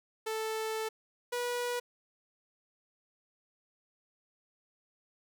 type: tone pair in turn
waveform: sawtooth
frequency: 440 / 486.5 Hz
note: A4 / B4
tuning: 0 / -26 cents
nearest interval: major second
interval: 174 cents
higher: second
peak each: -29 / -28 dBFS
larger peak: second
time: 0.26-0.89 / 1.32-1.8 s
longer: first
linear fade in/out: 10 ms
effects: none